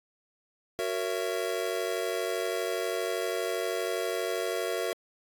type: chord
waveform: square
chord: F# dominant seventh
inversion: none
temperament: just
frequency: 370 / 462.5 / 555 / 666 Hz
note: F#4 / A#4 / C#5 / E5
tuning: 0 / -14 / +2 / +18 cents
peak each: -35 / -34 / -38 / -35 dBFS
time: 0.79-4.93 s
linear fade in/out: 0 ms
effects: AAC 64 kbps